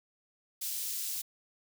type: high-pass noise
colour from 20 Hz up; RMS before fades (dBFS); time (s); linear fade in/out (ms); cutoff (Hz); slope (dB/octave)
white; -36; 0.61-1.22; 10; 4200; 12
effects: none